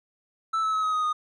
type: tone with pitch steps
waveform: triangle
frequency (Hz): 1318.5 / 1301.1 / 1283.9 / 1267 / 1250.3 / 1233.8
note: E6 / E6 / E6 / D#6 / D#6 / D#6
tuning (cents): 0 / -23 / -46 / +31 / +8 / -15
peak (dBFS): -21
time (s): 0.53-1.13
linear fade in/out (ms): 10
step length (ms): 100
effects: resampled to 22050 Hz